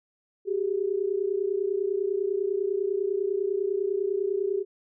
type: tone pair together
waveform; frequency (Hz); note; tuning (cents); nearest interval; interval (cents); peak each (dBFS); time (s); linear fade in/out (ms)
sine; 379.9 / 409.9; F#4 / G#4; +46 / -23; minor second; 131; -27; 0.45-4.65; 50
effects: none